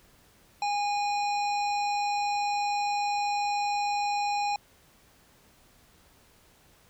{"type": "harmonic tone with a mistuned harmonic", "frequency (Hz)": 821, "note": "G#5", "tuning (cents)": -20, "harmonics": [1, 3, 5, 7, 9], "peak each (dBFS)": [-26, -36, -40, -43, -45], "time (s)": [0.62, 4.56], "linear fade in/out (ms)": 2, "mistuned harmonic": 7, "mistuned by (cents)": -66, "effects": ["pink hiss -60 dBFS RMS until 6.89 s"]}